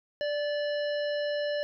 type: harmonic tone with a mistuned harmonic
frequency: 587.3 Hz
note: D5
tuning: in tune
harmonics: 1 / 3 / 5 / 7 / 9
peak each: -28 / -38 / -42 / -45 / -47 dBFS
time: 0.21-1.63 s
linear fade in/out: 0 ms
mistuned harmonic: 3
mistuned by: -23 cents
effects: none